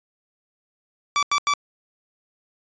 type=tone bursts; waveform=sawtooth; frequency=1156 Hz; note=D6; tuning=28 cents flat; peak=-14 dBFS; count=3; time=1.16-1.537 s; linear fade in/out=0 ms; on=67 ms; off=88 ms; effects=resampled to 16000 Hz